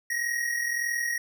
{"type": "tone pair together", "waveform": "square", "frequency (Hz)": [1881.3, 1923], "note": ["A#6", "B6"], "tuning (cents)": [15, -47], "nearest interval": "unison", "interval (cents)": 38, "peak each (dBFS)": [-28, -34], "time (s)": [0.1, 1.18], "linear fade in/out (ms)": 5, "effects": []}